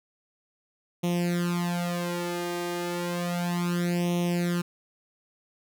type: tone with flanger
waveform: sawtooth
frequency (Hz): 174.61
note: F3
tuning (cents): 0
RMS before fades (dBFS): -28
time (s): 1.03-4.62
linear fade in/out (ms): 10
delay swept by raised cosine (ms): 0.32 to 2.52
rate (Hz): 0.32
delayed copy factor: +0.95
effects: none